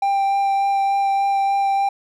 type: tone with vibrato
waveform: triangle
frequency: 790 Hz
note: G5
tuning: 13 cents sharp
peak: -14 dBFS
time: 0.02-1.89 s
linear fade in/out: 5 ms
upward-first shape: sine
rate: 3.4 Hz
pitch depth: 9 cents each way
effects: none